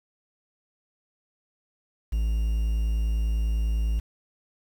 triangle tone with quantisation, 55 Hz, A1, in tune, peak -20 dBFS, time 2.12-4 s, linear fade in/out 10 ms, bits 8, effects none

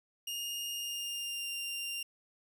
sawtooth tone with pitch glide, 2837 to 2787 Hz, F7 to F7, +27 to -4 cents, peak -33 dBFS, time 0.27-2.03 s, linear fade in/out 5 ms, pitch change -31 cents, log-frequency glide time 0.73-1.49 s, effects none

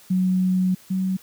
sine tone pair in turn, 185 / 188.13 Hz, F#3 / F#3, 0 / +29 cents, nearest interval unison, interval 29 cents, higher second, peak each -17 / -20 dBFS, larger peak first, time 0.1-0.75 / 0.9-1.17 s, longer first, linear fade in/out 10 ms, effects white hiss -50 dBFS RMS until 1.22 s

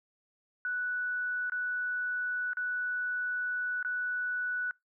sine tone with dropouts, 1480 Hz, F#6, in tune, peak -30 dBFS, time 0.65-4.71 s, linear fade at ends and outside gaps 1 ms, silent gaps 1.498-1.52 / 2.533-2.57 / 3.828-3.848 s, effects noise-tail reverb RT60 0.2 s tail -26 dB re dry

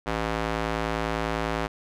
square tone with band-pass filter, 55 Hz, A1, in tune, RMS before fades -28 dBFS, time 0.06-1.68 s, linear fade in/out 20 ms, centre 1100 Hz, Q 0.51, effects none

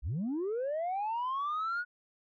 sine linear sweep, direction up, 47.52 to 1470 Hz, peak -29 dBFS, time 0.02-1.85 s, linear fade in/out 50 ms, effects tanh soft clip ceiling -29 dBFS

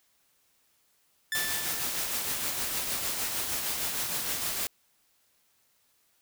sawtooth tone with exponential decay, 1760 Hz, A6, in tune, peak -24 dBFS, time 1.32-2.24 s, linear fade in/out 1 ms, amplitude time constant 200 ms
white noise with tremolo, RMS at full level -30 dBFS, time 1.35-4.67 s, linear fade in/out 0 ms, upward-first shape triangle, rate 6.5 Hz, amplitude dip 40%
effects white hiss -69 dBFS RMS until 6.21 s

